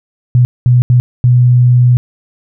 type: tone bursts at uneven times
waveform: sine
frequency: 123.47 Hz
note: B2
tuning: in tune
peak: -4 dBFS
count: 4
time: 0.35-0.45 / 0.66-0.82 / 0.9-1 / 1.24-1.97 s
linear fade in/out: 0 ms
effects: none